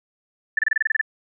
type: tone bursts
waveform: sine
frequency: 1760 Hz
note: A6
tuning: in tune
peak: -15 dBFS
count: 10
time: 0.57-1.013 s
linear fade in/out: 5 ms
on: 20 ms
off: 27 ms
effects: none